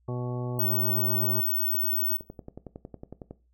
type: harmonic tone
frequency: 123.47 Hz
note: B2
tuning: in tune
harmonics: 1 / 2 / 3 / 4 / 5 / 6 / 7 / 9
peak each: -31 / -38 / -36 / -42 / -42 / -48 / -46 / -46 dBFS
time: 0.08-1.41 s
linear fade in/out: 5 ms
type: tone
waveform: sine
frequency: 15804 Hz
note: B9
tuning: in tune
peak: -23 dBFS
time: 0.59-2.17 s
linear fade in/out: 5 ms
type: click train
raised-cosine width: 2 ms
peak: -26 dBFS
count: 18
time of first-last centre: 1.75-3.31 s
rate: 10.9 Hz
effects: noise-tail reverb RT60 0.3 s tail -17 dB re dry + added 60 Hz sine -63 dBFS peak until 3.53 s